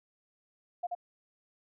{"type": "tone with echo", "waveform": "sine", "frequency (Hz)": 707, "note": "F5", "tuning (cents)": 21, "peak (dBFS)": -30, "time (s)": [0.83, 0.87], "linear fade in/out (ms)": 10, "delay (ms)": 81, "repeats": 1, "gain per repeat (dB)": -2, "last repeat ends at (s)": 0.951, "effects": []}